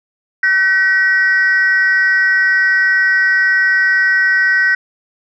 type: tone pair together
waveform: sine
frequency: 1520.9 / 1909 Hz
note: F#6 / A#6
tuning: +47 / +41 cents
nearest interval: major third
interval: 394 cents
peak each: -11 dBFS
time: 0.43-4.75 s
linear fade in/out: 5 ms
effects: tanh soft clip ceiling -5 dBFS